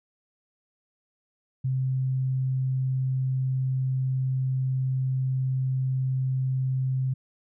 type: tone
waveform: sine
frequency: 130.81 Hz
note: C3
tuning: in tune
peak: -23 dBFS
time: 1.64-7.14 s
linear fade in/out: 10 ms
effects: none